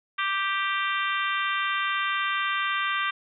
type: harmonic tone with a mistuned harmonic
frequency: 392 Hz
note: G4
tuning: in tune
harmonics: 3 / 4 / 5 / 6 / 7 / 8 / 9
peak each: -28 / -30 / -32 / -34 / -35 / -36 / -37 dBFS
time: 0.18-3.11 s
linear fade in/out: 10 ms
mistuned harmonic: 9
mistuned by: +30 cents
effects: none